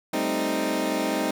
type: chord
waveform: 20% pulse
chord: A half-diminished seventh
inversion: third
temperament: equal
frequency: 196 / 220 / 261.6 / 311.1 Hz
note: G3 / A3 / C4 / Eb4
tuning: 0 / 0 / 0 / 0 cents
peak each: -27 / -27 / -24 / -22 dBFS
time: 0.13-1.31 s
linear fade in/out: 5 ms
effects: none